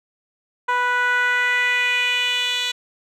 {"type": "tone with band-pass filter sweep", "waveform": "10% pulse", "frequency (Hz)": 492.8, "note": "B4", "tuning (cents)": -4, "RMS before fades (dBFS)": -20, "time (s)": [0.68, 2.72], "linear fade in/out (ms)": 10, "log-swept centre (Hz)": [1100, 3900], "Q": 2.8, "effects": []}